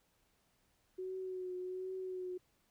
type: tone with vibrato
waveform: sine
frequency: 370 Hz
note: F#4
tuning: in tune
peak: -39 dBFS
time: 0.98-2.38 s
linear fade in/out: 10 ms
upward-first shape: triangle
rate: 1.3 Hz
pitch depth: 33 cents each way
effects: pink hiss -75 dBFS RMS until 2.7 s